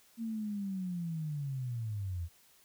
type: linear sweep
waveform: sine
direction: down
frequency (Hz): 231.8 to 80.3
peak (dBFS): -34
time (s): 0.17-2.29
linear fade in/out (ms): 50
effects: white hiss -64 dBFS RMS until 2.64 s